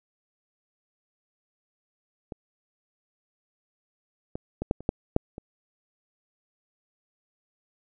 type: clicks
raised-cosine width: 2 ms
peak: -22 / -19 / -16 / -9 / -27 / -9 / -6 / -24 dBFS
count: 8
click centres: 2.322 / 4.355 / 4.62 / 4.711 / 4.806 / 4.891 / 5.164 / 5.381 s
effects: none